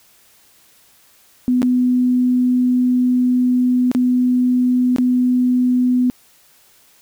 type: tone with dropouts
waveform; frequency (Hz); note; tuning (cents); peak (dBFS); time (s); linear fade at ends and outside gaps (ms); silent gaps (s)
sine; 249.8; B3; +20; -12; 1.48-6.1; 0; 1.619-1.629 / 3.915-3.949 / 4.962-4.984
effects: white hiss -52 dBFS RMS until 7.01 s